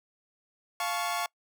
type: chord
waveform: sawtooth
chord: F augmented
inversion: none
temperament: equal with one note detuned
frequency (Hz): 698.5 / 868.9 / 1108.7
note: F5 / A5 / C#6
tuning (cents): 0 / -22 / 0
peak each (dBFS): -29 / -32 / -29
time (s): 0.8-1.26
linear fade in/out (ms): 2
effects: noise-tail reverb RT60 0.1 s tail -25 dB re dry